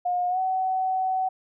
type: tone with pitch glide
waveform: sine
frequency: 716 to 752.9 Hz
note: F5 to F#5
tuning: +43 to +30 cents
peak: -22 dBFS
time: 0.05-1.29 s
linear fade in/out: 10 ms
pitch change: +87 cents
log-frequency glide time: 0.29-0.39 s
effects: none